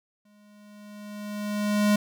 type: tone with exponential growth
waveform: square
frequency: 207.7 Hz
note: G#3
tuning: in tune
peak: -18 dBFS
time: 0.25-1.96 s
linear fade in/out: 5 ms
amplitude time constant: 370 ms
effects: none